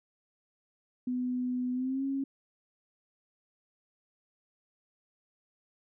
sine tone with pitch glide, 250 to 272.6 Hz, B3 to C#4, +21 to -29 cents, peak -29 dBFS, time 1.07-2.24 s, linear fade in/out 5 ms, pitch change +150 cents, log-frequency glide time 1.73-2.04 s, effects none

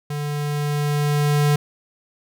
square tone with level ramp, 146.8 Hz, D3, in tune, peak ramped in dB -25 to -15 dBFS, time 0.1-1.56 s, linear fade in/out 5 ms, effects none

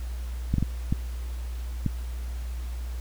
clicks, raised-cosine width 5 ms, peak -11 dBFS, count 5, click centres 0.54 / 0.583 / 0.626 / 0.925 / 1.863 s, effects added 60 Hz sine -30 dBFS peak until 3 s + pink hiss -49 dBFS RMS until 3 s

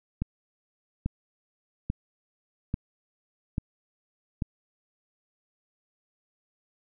click train, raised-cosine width 5 ms, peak -15 dBFS, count 6, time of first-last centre 0.22-4.422 s, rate 1.19 Hz, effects none

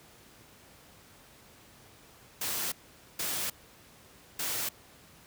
white noise bursts at uneven times, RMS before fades -33 dBFS, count 3, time 2.41-2.72 / 3.19-3.5 / 4.39-4.69 s, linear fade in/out 5 ms, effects pink hiss -56 dBFS RMS until 5.26 s + high-pass 60 Hz 12 dB/octave

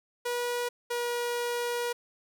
sawtooth tone pair in turn, 484.2 / 480.3 Hz, B4 / B4, -34 / -48 cents, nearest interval unison, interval 14 cents, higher first, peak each -25 dBFS, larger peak neither, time 0.25-0.69 / 0.9-1.93 s, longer second, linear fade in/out 10 ms, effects none

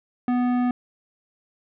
triangle tone with tanh clipping, 246.9 Hz, B3, in tune, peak -21 dBFS, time 0.28-0.71 s, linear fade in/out 2 ms, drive 18 dB, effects none

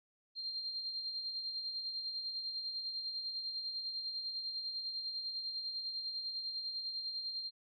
sine tone with tremolo, 4186 Hz, C8, in tune, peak -36 dBFS, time 0.35-7.51 s, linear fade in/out 50 ms, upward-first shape sine, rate 10 Hz, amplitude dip 45%, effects none

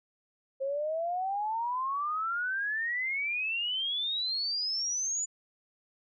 sine exponential sweep, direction up, 530 to 7040 Hz, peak -29 dBFS, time 0.6-5.26 s, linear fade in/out 20 ms, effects none

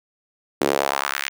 sawtooth tone with high-pass filter sweep, 69.3 Hz, C#2, in tune, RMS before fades -23 dBFS, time 0.61-1.29 s, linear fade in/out 5 ms, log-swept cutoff 330 to 2200 Hz, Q 1.8, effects none

